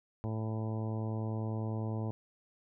harmonic tone, 110 Hz, A2, in tune, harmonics 1 / 2 / 3 / 4 / 5 / 6 / 7 / 8 / 9, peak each -34 / -40 / -44 / -46 / -48 / -50 / -51 / -52 / -53 dBFS, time 0.24-2.11 s, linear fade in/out 0 ms, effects none

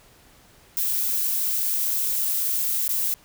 violet noise with dropouts, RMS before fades -24 dBFS, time 0.77-3.14 s, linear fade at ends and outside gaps 0 ms, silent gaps 2.879-2.892 s, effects pink hiss -54 dBFS RMS until 3.24 s

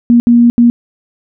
sine tone bursts at uneven times, 237.4 Hz, A#3, 32 cents sharp, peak -3 dBFS, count 3, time 0.1-0.2 / 0.27-0.5 / 0.58-0.7 s, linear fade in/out 0 ms, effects none

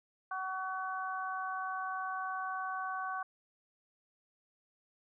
harmonic tone, 376.7 Hz, F#4, 31 cents sharp, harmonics 2 / 3 / 4, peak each -40 / -38 / -41 dBFS, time 0.31-3.23 s, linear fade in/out 5 ms, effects none

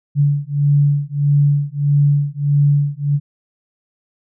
sine beating tone pair, 143.1 / 144.7 Hz, D3 / D3, -45 / -25 cents, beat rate 1.6 Hz, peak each -15 dBFS, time 0.15-3.2 s, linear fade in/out 50 ms, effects none

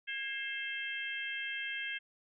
harmonic tone with a mistuned harmonic, 530 Hz, C5, 22 cents sharp, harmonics 3 / 4 / 5 / 6, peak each -40 / -41 / -42 / -43 dBFS, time 0.07-1.99 s, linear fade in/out 20 ms, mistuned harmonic 3, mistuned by +52 cents, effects none

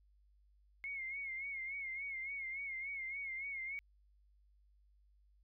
sine tone with vibrato, 2163 Hz, C#7, 43 cents flat, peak -40 dBFS, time 0.84-3.79 s, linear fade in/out 0 ms, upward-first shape sine, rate 3.5 Hz, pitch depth 67 cents each way, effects added 50 Hz sine -66 dBFS peak until 5.43 s

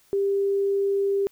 sine tone, 396.6 Hz, G4, 20 cents sharp, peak -20 dBFS, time 0.13-1.27 s, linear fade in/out 0 ms, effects white hiss -60 dBFS RMS until 1.31 s

